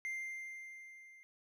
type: tone with level ramp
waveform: triangle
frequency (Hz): 2096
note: C7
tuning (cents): +2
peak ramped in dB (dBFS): -35 to -55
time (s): 0.05-1.23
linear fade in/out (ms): 0
effects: none